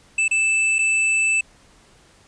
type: tone with dropouts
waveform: square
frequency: 2637 Hz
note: E7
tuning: in tune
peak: -17 dBFS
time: 0.18-1.41 s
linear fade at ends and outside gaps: 5 ms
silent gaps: 0.281-0.311 / 0.785-0.789 s
effects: pink hiss -53 dBFS RMS until 2.27 s + resampled to 22050 Hz